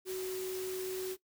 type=tone in noise; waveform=sine; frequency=373.6 Hz; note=F#4; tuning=17 cents sharp; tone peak=-35 dBFS; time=0.05-1.17 s; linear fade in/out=50 ms; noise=white; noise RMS=-45 dBFS; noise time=0.05-1.17 s; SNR=+7 dB; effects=noise-tail reverb RT60 0.1 s tail -18 dB re dry